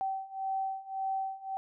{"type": "beating tone pair", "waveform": "sine", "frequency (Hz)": [770, 771.8], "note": ["G5", "G5"], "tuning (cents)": [-31, -27], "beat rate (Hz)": 1.8, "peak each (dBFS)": [-36, -34], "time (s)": [0.01, 1.57], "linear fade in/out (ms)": 0, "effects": []}